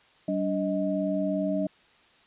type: tone cluster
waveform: sine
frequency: 191.6 / 288.9 / 626 Hz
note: G3 / D4 / D#5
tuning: -39 / -28 / +10 cents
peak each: -29 dBFS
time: 0.28-1.67 s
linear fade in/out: 5 ms
effects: white hiss -59 dBFS RMS until 2.26 s + resampled to 8000 Hz